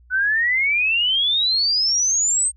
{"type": "exponential sweep", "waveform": "sine", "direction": "up", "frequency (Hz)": [1480, 8490], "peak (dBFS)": -16, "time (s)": [0.1, 2.52], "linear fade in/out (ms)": 50, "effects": ["added 60 Hz sine -48 dBFS peak until 2.56 s"]}